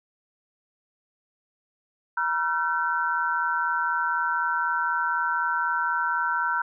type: tone cluster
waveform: sine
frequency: 957 / 1364 / 1528 Hz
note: A#5 / F6 / G6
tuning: +45 / -41 / -45 cents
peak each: -27 dBFS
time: 2.17-6.62 s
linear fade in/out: 5 ms
effects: none